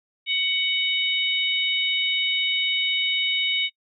harmonic tone, 746 Hz, F#5, 14 cents sharp, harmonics 3 / 4 / 5, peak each -25 / -25 / -25 dBFS, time 0.26-3.7 s, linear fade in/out 50 ms, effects noise-tail reverb RT60 0.1 s tail -24 dB re dry

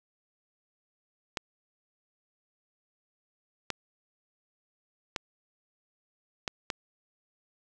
clicks, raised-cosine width 0.2 ms, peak -13 dBFS, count 5, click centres 1.372 / 3.703 / 5.162 / 6.478 / 6.702 s, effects none

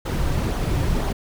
brown noise with flanger, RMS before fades -22 dBFS, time 0.05-1.13 s, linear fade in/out 10 ms, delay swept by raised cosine 0.38 to 4.88 ms, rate 2 Hz, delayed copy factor -0.5, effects none

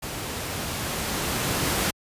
pink noise with level ramp, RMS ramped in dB -33 to -23 dBFS, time 0.02-1.91 s, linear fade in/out 10 ms, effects high-pass 60 Hz 12 dB/octave + resampled to 32000 Hz

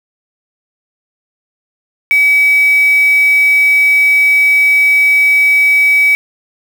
sine tone with quantisation, 2280 Hz, C#7, 48 cents sharp, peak -6 dBFS, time 2.11-6.15 s, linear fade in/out 0 ms, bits 4, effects none

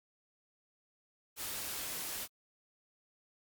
white noise, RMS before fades -40 dBFS, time 1.36-2.28 s, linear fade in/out 50 ms, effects Opus 48 kbps

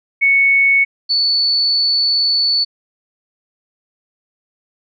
sine tone pair in turn, 2215 / 4461 Hz, C#7 / C#8, -2 / +10 cents, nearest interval octave, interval 1212 cents, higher second, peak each -9 / -12 dBFS, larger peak first, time 0.21-0.85 / 1.09-2.65 s, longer second, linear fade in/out 20 ms, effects none

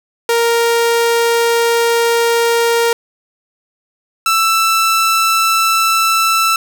sawtooth tone pair in turn, 466.2 / 1326.6 Hz, A#4 / E6, 0 / +11 cents, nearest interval octave + tritone, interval 1811 cents, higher second, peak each -7 dBFS, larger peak neither, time 0.29-2.93 / 4.26-6.56 s, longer first, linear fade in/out 2 ms, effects none

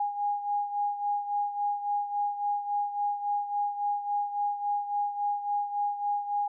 sine beating tone pair, 819 / 822.6 Hz, G#5 / G#5, -24 / -17 cents, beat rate 3.6 Hz, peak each -28 / -34 dBFS, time 0-6.48 s, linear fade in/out 5 ms, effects none

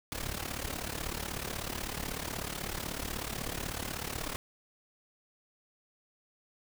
pink noise with amplitude modulation, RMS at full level -34 dBFS, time 0.12-4.36 s, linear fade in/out 0 ms, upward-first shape sine, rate 36.2 Hz, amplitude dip 80%, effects none

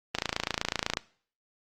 click train, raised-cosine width 0.2 ms, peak -9 dBFS, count 24, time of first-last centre 0.15-0.971 s, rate 28 Hz, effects noise-tail reverb RT60 0.5 s tail -21 dB re dry + Opus 32 kbps

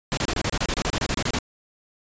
pink noise bursts, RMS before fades -24 dBFS, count 16, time 0.12-1.387 s, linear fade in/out 0 ms, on 52 ms, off 29 ms, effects resampled to 16000 Hz

